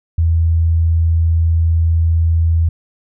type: tone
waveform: sine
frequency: 82.4 Hz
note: E2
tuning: in tune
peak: -10 dBFS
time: 0.18-2.69 s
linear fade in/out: 5 ms
effects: none